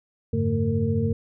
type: tone cluster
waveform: sine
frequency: 90.2 / 104.1 / 144 / 224.1 / 458.4 Hz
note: F#2 / G#2 / D3 / A3 / A#4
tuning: -44 / +5 / -34 / +32 / -29 cents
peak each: -29 / -25 / -28 / -26 / -28 dBFS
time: 0.33-1.13 s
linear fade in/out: 5 ms
effects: none